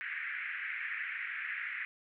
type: band-pass noise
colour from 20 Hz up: pink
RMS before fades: -39 dBFS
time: 0.01-1.85 s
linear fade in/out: 0 ms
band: 1600 to 2300 Hz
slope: 48 dB/octave
effects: none